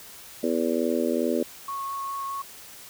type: harmonic tone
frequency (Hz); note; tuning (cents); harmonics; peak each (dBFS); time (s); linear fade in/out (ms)
82.41; E2; 0; 3 / 4 / 5 / 6 / 7; -27 / -28 / -29 / -30 / -30; 0.43-1.43; 5
type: tone with vibrato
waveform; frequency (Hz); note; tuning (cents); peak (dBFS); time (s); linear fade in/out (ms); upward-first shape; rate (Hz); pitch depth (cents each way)
sine; 1100; C#6; -14; -29; 1.68-2.42; 5; triangle; 4.8; 11
effects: white hiss -45 dBFS RMS until 2.89 s